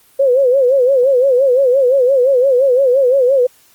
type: tone with vibrato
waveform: sine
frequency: 521 Hz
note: C5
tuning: 7 cents flat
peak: -8 dBFS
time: 0.19-3.47 s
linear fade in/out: 10 ms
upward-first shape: sine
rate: 5.8 Hz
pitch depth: 120 cents each way
effects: white hiss -50 dBFS RMS until 3.74 s + Opus 24 kbps

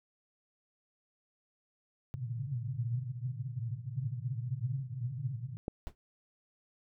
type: band-pass noise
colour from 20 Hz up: white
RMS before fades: -37 dBFS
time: 2.14-5.57 s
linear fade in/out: 0 ms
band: 110 to 140 Hz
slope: 96 dB/octave
type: click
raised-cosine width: 2 ms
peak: -21 dBFS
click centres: 5.681 s
type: noise with exponential decay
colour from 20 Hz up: brown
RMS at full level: -37 dBFS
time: 5.87-5.95 s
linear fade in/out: 0 ms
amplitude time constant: 17 ms
effects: none

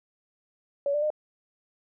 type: tone with pitch steps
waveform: sine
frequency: 565 / 590 / 608 Hz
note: C#5 / D5 / D#5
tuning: +33 / +8 / -40 cents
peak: -23 dBFS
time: 0.86-1.103 s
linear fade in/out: 2 ms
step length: 81 ms
effects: none

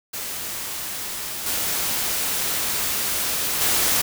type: noise with level steps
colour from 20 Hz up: white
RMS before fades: -30 / -24 / -20 dBFS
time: 0.13-4.02 s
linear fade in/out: 10 ms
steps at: 1.46 / 3.61 s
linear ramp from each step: 2 ms
effects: none

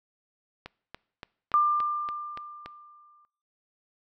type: click train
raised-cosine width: 0.3 ms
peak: -23 dBFS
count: 8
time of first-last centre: 0.66-2.66 s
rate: 3.5 Hz
type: tone with exponential decay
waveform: sine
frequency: 1193 Hz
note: D6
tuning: 27 cents sharp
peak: -17 dBFS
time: 1.54-3.25 s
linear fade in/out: 0 ms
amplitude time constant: 370 ms
effects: noise-tail reverb RT60 0.6 s tail -23 dB re dry

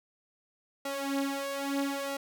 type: tone with flanger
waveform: sawtooth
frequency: 277.2 Hz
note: C#4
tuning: in tune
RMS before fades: -33 dBFS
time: 0.85-2.17 s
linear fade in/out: 5 ms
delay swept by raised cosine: 1.5 to 5.4 ms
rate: 0.78 Hz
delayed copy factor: +0.8
effects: none

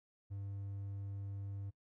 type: tone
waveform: triangle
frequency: 99.3 Hz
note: G2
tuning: 23 cents sharp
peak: -39 dBFS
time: 0.3-1.71 s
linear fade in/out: 20 ms
effects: noise-tail reverb RT60 0.1 s tail -21 dB re dry

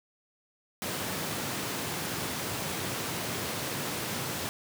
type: high-pass noise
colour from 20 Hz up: pink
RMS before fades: -34 dBFS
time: 0.82-4.49 s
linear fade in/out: 0 ms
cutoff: 100 Hz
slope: 24 dB/octave
effects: none

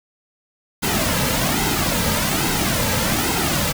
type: noise with flanger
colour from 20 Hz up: pink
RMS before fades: -20 dBFS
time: 0.82-3.73 s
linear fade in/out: 20 ms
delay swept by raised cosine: 1.7 to 2.8 ms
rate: 1.2 Hz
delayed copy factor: -0.6
effects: none

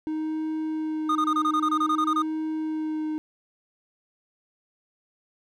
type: tone with vibrato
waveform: triangle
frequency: 311.1 Hz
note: D#4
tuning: in tune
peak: -24 dBFS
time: 0.07-3.18 s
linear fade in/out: 0 ms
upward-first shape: sine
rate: 0.53 Hz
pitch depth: 16 cents each way
type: tone bursts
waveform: triangle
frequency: 1229 Hz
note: D#6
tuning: 22 cents flat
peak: -19 dBFS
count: 13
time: 1.09-2.222 s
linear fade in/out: 5 ms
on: 64 ms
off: 25 ms
effects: none

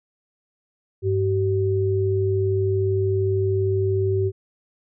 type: tone pair together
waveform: sine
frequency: 100 / 382.6 Hz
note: G2 / G4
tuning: +35 / -42 cents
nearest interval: octave + major seventh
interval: 2323 cents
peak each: -21 dBFS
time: 1.02-4.32 s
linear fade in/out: 50 ms
effects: none

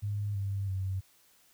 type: tone with pitch steps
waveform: sine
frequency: 102.7 / 98.8 / 95.05 Hz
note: G#2 / G2 / F#2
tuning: -19 / +14 / +47 cents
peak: -30 dBFS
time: 0.02-1.01 s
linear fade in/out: 20 ms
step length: 330 ms
effects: white hiss -64 dBFS RMS until 1.53 s

